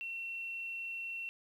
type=tone with quantisation; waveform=sine; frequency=2716 Hz; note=F7; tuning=49 cents flat; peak=-38 dBFS; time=0.01-1.29 s; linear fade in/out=0 ms; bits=11; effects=none